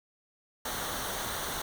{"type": "noise with comb filter", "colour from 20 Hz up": "pink", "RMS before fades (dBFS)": -35, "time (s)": [0.65, 1.62], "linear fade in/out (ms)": 5, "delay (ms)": 0.4, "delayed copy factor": -0.6, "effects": []}